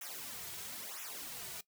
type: noise with flanger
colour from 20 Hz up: white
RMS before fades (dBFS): -45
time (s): 0.01-1.61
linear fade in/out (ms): 5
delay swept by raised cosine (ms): 0.22 to 3.82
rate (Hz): 1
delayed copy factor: -0.95
effects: noise-tail reverb RT60 0.1 s tail -19 dB re dry